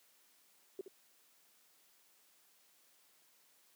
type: tone with echo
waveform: sine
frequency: 384.3 Hz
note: G4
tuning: 34 cents flat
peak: -38 dBFS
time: 0.79-0.81 s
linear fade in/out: 2 ms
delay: 70 ms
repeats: 1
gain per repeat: -9 dB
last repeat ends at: 0.88 s
effects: white hiss -69 dBFS RMS until 3.75 s + high-pass 200 Hz 12 dB/octave